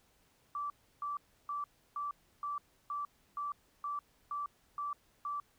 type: tone bursts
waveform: sine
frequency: 1162 Hz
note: D6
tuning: 19 cents flat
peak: -35 dBFS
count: 11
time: 0.55-5.4 s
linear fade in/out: 2 ms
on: 150 ms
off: 320 ms
effects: pink hiss -70 dBFS RMS until 5.58 s